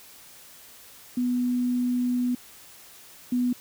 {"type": "tone pair in turn", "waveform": "sine", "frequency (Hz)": [246.9, 246.9], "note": ["B3", "B3"], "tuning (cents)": [0, 0], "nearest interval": "unison", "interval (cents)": 0, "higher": "neither", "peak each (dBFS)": [-22, -21], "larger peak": "second", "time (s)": [[1.17, 2.35], [3.32, 3.53]], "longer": "first", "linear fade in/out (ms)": 5, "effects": ["white hiss -49 dBFS RMS until 3.6 s"]}